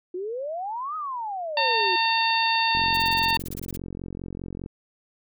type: exponential two-way sweep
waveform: sine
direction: up then down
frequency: 349.2 to 1281 to 349.2 Hz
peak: -28 dBFS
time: 0.14-1.96 s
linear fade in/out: 5 ms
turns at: 0.96 s
type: harmonic tone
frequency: 908 Hz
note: A#5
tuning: 46 cents flat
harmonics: 1 / 2 / 3 / 4 / 5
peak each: -23 / -29 / -26 / -29 / -28 dBFS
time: 1.57-3.37 s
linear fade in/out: 2 ms
type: click train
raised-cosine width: 3 ms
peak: -22 dBFS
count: 87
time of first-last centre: 2.75-4.661 s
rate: 45 Hz
type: noise bursts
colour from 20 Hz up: blue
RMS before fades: -37 dBFS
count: 15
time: 2.94-3.767 s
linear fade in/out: 5 ms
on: 29 ms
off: 28 ms
effects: none